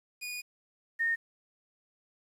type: tone pair in turn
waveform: sawtooth / sine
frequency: 2458 / 1837.6 Hz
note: D#7 / A#6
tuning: -22 / -25 cents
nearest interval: perfect fourth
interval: 503 cents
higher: first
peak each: -33 / -26 dBFS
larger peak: second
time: 0.21-0.42 / 0.99-1.16 s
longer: first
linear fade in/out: 20 ms
effects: resampled to 32000 Hz + 10-bit